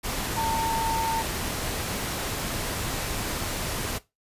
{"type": "tone in noise", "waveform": "sine", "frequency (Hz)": 900, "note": "A5", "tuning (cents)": 39, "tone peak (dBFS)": -24, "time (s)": [0.36, 1.23], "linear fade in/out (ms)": 20, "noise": "pink", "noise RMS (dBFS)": -30, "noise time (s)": [0.03, 3.99], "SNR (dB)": 3, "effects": ["noise-tail reverb RT60 0.2 s tail -17 dB re dry", "resampled to 32000 Hz"]}